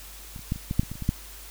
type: clicks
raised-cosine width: 5 ms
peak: -27 / -30 / -13 / -26 / -15 / -7 / -24 / -21 / -28 / -20 / -9 dBFS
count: 11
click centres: 0.362 / 0.393 / 0.521 / 0.56 / 0.711 / 0.795 / 0.833 / 0.916 / 0.955 / 1.023 / 1.091 s
effects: added 50 Hz sine -45 dBFS peak until 1.5 s + white hiss -45 dBFS RMS until 1.5 s